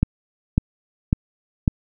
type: click train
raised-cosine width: 5 ms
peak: -3 dBFS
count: 4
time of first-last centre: 0.03-1.678 s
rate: 1.82 Hz
effects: none

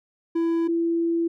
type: tone pair in turn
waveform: triangle / sine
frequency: 332.8 / 335.3 Hz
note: E4 / E4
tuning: +17 / +30 cents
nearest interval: unison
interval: 13 cents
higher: second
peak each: -18 / -20 dBFS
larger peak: first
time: 0.35-0.68 / 0.68-1.28 s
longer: second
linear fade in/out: 10 ms
effects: none

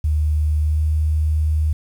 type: tone with pitch glide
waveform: sine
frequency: 76.1 to 77.21 Hz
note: D#2 to D#2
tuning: -38 to -13 cents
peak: -15 dBFS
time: 0.04-1.73 s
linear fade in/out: 5 ms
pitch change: +25 cents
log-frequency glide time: 0.62-0.82 s
effects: 8-bit

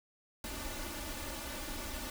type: noise with comb filter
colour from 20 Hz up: pink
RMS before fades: -41 dBFS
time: 0.44-2.1 s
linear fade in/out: 2 ms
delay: 3.4 ms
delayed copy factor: +0.9
effects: none

